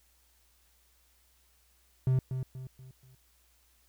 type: tone with echo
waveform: triangle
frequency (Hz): 129.7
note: C3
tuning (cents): -15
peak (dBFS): -21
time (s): 2.07-2.19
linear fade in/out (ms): 2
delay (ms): 240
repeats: 4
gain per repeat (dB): -8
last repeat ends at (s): 3.15
effects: added 60 Hz sine -68 dBFS peak until 3.88 s + white hiss -68 dBFS RMS until 3.88 s